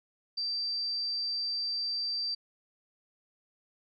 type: tone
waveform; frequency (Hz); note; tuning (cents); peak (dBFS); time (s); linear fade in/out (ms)
sine; 4679; D8; -7; -30; 0.37-2.35; 10
effects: none